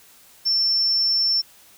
sine tone, 5390 Hz, E8, 38 cents sharp, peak -17 dBFS, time 0.45-1.42 s, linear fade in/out 20 ms, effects white hiss -51 dBFS RMS until 1.77 s

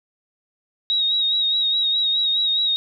sine tone with vibrato, 3794 Hz, A#7, 30 cents sharp, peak -17 dBFS, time 0.9-2.76 s, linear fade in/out 0 ms, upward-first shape sine, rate 4.8 Hz, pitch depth 42 cents each way, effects none

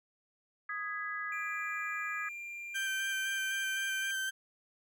sine chord, G# minor, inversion second, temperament just, 1245.9 / 1661.2 / 1993.5 Hz, D#6 / G#6 / B6, +2 / 0 / +16 cents, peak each -40 / -38 / -42 dBFS, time 0.69-2.29 s, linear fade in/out 5 ms
triangle tone, 2385 Hz, D7, 26 cents sharp, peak -39 dBFS, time 1.32-4.11 s, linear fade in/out 2 ms
35% pulse tone with vibrato, 1562 Hz, G6, 7 cents flat, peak -31 dBFS, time 2.74-4.31 s, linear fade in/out 20 ms, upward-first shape square, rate 3.9 Hz, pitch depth 12 cents each way
effects none

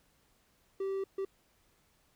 triangle tone bursts at uneven times, 388.2 Hz, G4, 17 cents flat, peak -30 dBFS, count 2, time 0.8-1.04 / 1.18-1.25 s, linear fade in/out 5 ms, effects pink hiss -70 dBFS RMS until 2.15 s

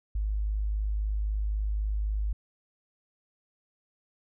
sine tone, 51.91 Hz, G#1, in tune, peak -26 dBFS, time 0.15-2.33 s, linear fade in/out 5 ms, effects none

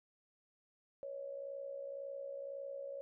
sine tone with amplitude modulation, 555 Hz, C#5, 2 cents sharp, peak -39 dBFS, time 1.03-3.01 s, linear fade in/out 0 ms, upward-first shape sine, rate 61.9 Hz, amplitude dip 65%, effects none

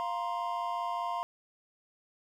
triangle chord, F suspended fourth, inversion none, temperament equal with one note detuned, 698.5 / 941.5 / 1046.5 Hz, F5 / Bb5 / C6, 0 / +17 / 0 cents, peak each -34 dBFS, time 0-1.23 s, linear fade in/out 0 ms, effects none

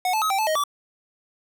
square tone with pitch steps, 734 / 870 / 1275 / 778 / 870 / 626 / 1155 Hz, F#5 / A5 / D#6 / G5 / A5 / D#5 / D6, -14 / -20 / +42 / -13 / -20 / +10 / -29 cents, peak -21 dBFS, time 0.05-0.638 s, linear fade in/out 2 ms, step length 84 ms, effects none

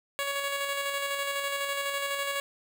10% pulse tone with tremolo, 560 Hz, C#5, 18 cents sharp, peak -20 dBFS, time 0.19-2.4 s, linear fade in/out 0 ms, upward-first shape square, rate 12 Hz, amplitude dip 30%, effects none

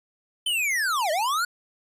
square linear two-way sweep, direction down then up, 3100 to 587.3 to 1485 Hz, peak -23 dBFS, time 0.46-1.45 s, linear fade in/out 5 ms, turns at 1.11 s, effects resampled to 32000 Hz

